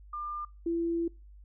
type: tone pair in turn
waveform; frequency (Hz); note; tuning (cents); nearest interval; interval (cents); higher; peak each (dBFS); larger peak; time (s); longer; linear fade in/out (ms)
sine; 1199 / 336.5; D6 / E4; +36 / +36; octave + minor seventh; 2200; first; -34 / -27; second; 0.13-0.45 / 0.66-1.08; second; 5
effects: noise-tail reverb RT60 0.3 s tail -25 dB re dry + added 50 Hz sine -49 dBFS peak until 1.44 s